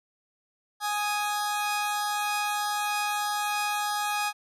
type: tone pair together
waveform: sawtooth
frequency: 830.6 / 1246.7 Hz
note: G#5 / D#6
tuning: 0 / +3 cents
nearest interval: perfect fifth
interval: 703 cents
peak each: -24 / -28 dBFS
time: 0.8-4.33 s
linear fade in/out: 50 ms
effects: resampled to 32000 Hz